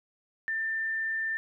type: tone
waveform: sine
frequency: 1788 Hz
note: A6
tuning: 27 cents sharp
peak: -28 dBFS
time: 0.48-1.37 s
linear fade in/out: 0 ms
effects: none